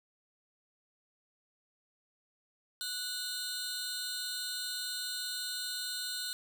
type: tone cluster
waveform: sawtooth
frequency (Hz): 1477 / 3670 / 4118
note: F#6 / A#7 / C8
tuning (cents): -3 / -28 / -28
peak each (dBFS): -39 / -39 / -35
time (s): 2.81-6.33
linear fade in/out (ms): 0
effects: none